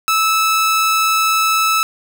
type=tone; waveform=sawtooth; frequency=1308 Hz; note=E6; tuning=14 cents flat; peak=-9 dBFS; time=0.08-1.83 s; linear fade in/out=0 ms; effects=none